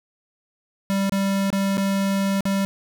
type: tone with dropouts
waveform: square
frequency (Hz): 196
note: G3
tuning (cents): 0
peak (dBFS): -20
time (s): 0.9-2.65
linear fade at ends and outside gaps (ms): 0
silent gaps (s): 1.095-1.122 / 1.503-1.528 / 1.771-1.779 / 2.407-2.454
effects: none